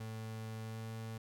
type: tone with pitch glide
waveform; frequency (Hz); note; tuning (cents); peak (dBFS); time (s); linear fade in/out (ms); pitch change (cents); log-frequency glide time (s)
35% pulse; 110.8 to 112.02; A2 to A2; +13 to +32; -40; 0-1.18; 5; +19; 0.62-0.87
effects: none